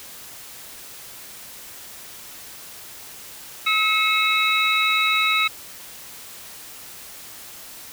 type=tone cluster; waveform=sine; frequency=1287 / 2175 / 2592 / 3828 Hz; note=E6 / C#7 / E7 / A#7; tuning=-42 / -33 / -30 / +45 cents; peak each=-22 dBFS; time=3.66-5.48 s; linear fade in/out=10 ms; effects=tanh soft clip ceiling -8 dBFS + white hiss -40 dBFS RMS until 7.92 s